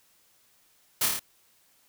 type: noise with echo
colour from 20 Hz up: white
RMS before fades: -25 dBFS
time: 1.01-1.06 s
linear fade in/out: 5 ms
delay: 27 ms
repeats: 5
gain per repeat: -2 dB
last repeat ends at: 1.195 s
effects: white hiss -64 dBFS RMS until 1.88 s